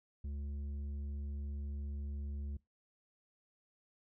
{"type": "tone with tanh clipping", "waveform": "triangle", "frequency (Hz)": 71.4, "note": "D2", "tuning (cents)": -48, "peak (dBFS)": -40, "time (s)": [0.24, 2.57], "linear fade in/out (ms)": 5, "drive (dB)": 12, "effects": ["noise-tail reverb RT60 0.2 s tail -23 dB re dry"]}